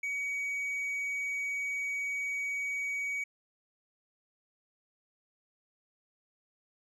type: tone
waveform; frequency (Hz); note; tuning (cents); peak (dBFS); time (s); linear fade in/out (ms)
triangle; 2259; C#7; +32; -30; 0.03-3.24; 5
effects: resampled to 24000 Hz